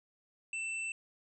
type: tone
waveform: square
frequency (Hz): 2670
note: E7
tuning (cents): +22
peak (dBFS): -36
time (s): 0.53-0.92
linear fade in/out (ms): 2
effects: resampled to 24000 Hz + 13-bit